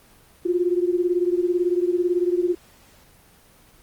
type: beating tone pair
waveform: sine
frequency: 349.2 / 367.2 Hz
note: F4 / F#4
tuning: 0 / -13 cents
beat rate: 18 Hz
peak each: -20 / -23 dBFS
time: 0.45-2.55 s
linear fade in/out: 10 ms
effects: pink hiss -53 dBFS RMS until 3.82 s + Opus 24 kbps